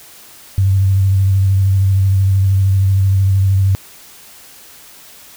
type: tone with vibrato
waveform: sine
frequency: 96.6 Hz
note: G2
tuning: 25 cents flat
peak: -9 dBFS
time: 0.58-3.75 s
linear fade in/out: 0 ms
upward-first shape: sine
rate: 13 Hz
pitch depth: 27 cents each way
effects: white hiss -40 dBFS RMS until 5.36 s